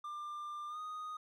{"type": "tone with pitch glide", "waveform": "triangle", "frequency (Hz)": [1193, 1241.5], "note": ["D6", "D#6"], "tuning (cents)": [27, -4], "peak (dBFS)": -39, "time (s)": [0.04, 1.17], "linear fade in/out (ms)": 5, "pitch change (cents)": 69, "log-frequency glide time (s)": [0.68, 0.79], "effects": []}